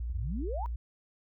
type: tone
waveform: sine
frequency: 58.5 Hz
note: A#1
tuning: 7 cents sharp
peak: -32 dBFS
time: 0-0.76 s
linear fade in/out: 5 ms
type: exponential sweep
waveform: sine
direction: up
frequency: 61.74 to 1002 Hz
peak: -35 dBFS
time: 0.1-0.66 s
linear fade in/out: 0 ms
effects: none